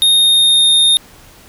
square tone with pitch glide, 3700 to 3672 Hz, A#7 to A#7, -14 to -27 cents, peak -8 dBFS, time 0.02-0.97 s, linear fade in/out 0 ms, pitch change -13 cents, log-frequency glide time 0.15-0.72 s, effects pink hiss -42 dBFS RMS until 1.48 s

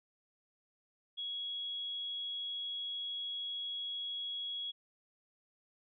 sine tone, 3331 Hz, G#7, 4 cents sharp, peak -37 dBFS, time 1.17-4.72 s, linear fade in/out 20 ms, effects none

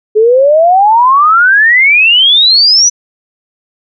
sine exponential sweep, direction up, 419 to 6020 Hz, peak -3 dBFS, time 0.15-2.9 s, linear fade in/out 20 ms, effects none

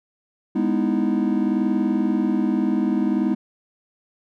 triangle chord, E major seventh, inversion first, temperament just, 206 / 247.2 / 309 / 329.6 Hz, G#3 / B3 / D#4 / E4, -14 / +2 / -12 / 0 cents, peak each -21 / -21 / -22 / -24 dBFS, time 0.55-3.35 s, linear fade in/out 10 ms, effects none

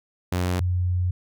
sawtooth / sine tone pair in turn, 90.1 / 90.1 Hz, F#2 / F#2, -45 / -45 cents, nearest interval unison, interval 0 cents, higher neither, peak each -18 / -20 dBFS, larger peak first, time 0.32-0.6 / 0.6-1.11 s, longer second, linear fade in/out 5 ms, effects none

